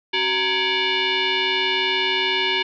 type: tone with frequency modulation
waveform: sine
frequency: 274.2 Hz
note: C#4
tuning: 19 cents flat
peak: -18 dBFS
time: 0.13-2.63 s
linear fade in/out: 10 ms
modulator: 651 Hz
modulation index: 5.3
effects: none